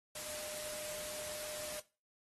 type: tone in noise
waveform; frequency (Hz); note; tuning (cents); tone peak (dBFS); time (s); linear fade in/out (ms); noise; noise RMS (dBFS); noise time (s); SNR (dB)
sine; 606; D#5; -46; -49; 0.15-1.8; 5; white; -44; 0.15-1.8; -8
effects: noise-tail reverb RT60 0.3 s tail -17 dB re dry + AAC 32 kbps